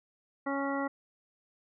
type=harmonic tone; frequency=277.2 Hz; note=C#4; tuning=in tune; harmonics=1 / 2 / 3 / 4 / 5 / 7; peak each=-33 / -36 / -38 / -39 / -40 / -41 dBFS; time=0.46-0.88 s; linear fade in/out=10 ms; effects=none